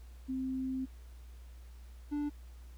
sine / triangle tone pair in turn, 261.3 / 292.8 Hz, C4 / D4, -2 / -5 cents, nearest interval major second, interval 197 cents, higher second, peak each -33 / -30 dBFS, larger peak second, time 0.28-0.86 / 2.11-2.3 s, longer first, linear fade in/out 20 ms, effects added 60 Hz sine -48 dBFS peak until 2.77 s + pink hiss -65 dBFS RMS until 2.77 s

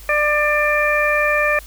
harmonic tone, 595 Hz, D5, 22 cents sharp, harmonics 1 / 2 / 3 / 4, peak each -19 / -22 / -19 / -20 dBFS, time 0.09-1.59 s, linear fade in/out 2 ms, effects added 50 Hz sine -37 dBFS peak until 1.66 s + white hiss -43 dBFS RMS until 1.66 s

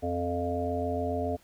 harmonic tone, 87.31 Hz, F2, in tune, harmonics 1 / 3 / 5 / 7 / 8, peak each -34 / -34 / -34 / -34 / -34 dBFS, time 0.02-1.37 s, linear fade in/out 20 ms, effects pink hiss -61 dBFS RMS until 1.43 s

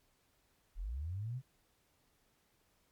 sine linear sweep, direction up, 34.65 to 134.8 Hz, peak -37 dBFS, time 0.75-1.42 s, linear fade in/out 50 ms, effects pink hiss -74 dBFS RMS until 2.91 s + MP3 96 kbps

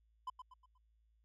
triangle tone with echo, 1013 Hz, B5, 44 cents sharp, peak -37 dBFS, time 0.27-0.3 s, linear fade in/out 5 ms, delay 120 ms, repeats 4, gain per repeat -8 dB, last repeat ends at 0.78 s, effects added 55 Hz sine -70 dBFS peak until 1.24 s

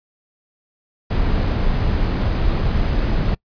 brown noise, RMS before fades -18 dBFS, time 1.1-3.35 s, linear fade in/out 10 ms, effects noise-tail reverb RT60 0.1 s tail -25 dB re dry + resampled to 11025 Hz

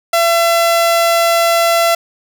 sawtooth tone, 675 Hz, E5, 41 cents sharp, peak -6 dBFS, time 0.13-1.95 s, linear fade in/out 5 ms, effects none

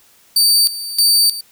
sawtooth tone with tremolo, 4611 Hz, D8, 33 cents flat, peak -7 dBFS, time 0.36-1.41 s, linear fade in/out 5 ms, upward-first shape square, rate 1.6 Hz, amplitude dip 80%, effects white hiss -51 dBFS RMS until 1.51 s

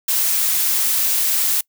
blue noise, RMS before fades -18 dBFS, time 0.08-1.61 s, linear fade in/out 5 ms, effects noise-tail reverb RT60 0.1 s tail -25 dB re dry

